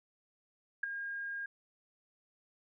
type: tone with ADSR envelope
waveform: sine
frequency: 1619 Hz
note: G#6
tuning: 45 cents flat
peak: -26 dBFS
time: 0.83-1.46 s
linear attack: 7 ms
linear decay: 6 ms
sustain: -11 dB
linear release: 4 ms
effects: none